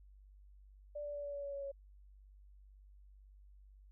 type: tone with pitch steps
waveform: sine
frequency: 587.3 / 582.6 / 577.9 / 573.2 / 568.6 / 564 / 559.5 / 555 Hz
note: D5 / D5 / D5 / D5 / C#5 / C#5 / C#5 / C#5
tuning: 0 / -14 / -28 / -42 / +44 / +30 / +16 / +2 cents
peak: -40 dBFS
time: 0.95-1.718 s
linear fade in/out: 10 ms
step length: 96 ms
effects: added 49 Hz sine -57 dBFS peak until 3.91 s